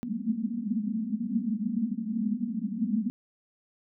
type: band-pass noise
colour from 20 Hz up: white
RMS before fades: -30 dBFS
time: 0.03-3.1 s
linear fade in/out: 0 ms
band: 200 to 240 Hz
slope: 96 dB/octave
effects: none